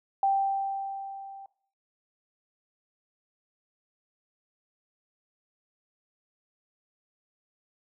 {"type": "tone with level ramp", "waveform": "sine", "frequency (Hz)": 784, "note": "G5", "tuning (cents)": 0, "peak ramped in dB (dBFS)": [-20, -42], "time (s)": [0.23, 1.46], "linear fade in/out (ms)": 2, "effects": ["noise-tail reverb RT60 0.5 s tail -19 dB re dry"]}